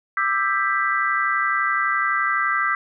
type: chord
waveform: sine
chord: E minor seventh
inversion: third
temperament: just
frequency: 1186.7 / 1318.5 / 1582.2 / 1977.8 Hz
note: D6 / E6 / G6 / B6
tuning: +18 / 0 / +16 / +2 cents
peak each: -24 dBFS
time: 0.17-2.75 s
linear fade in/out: 2 ms
effects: none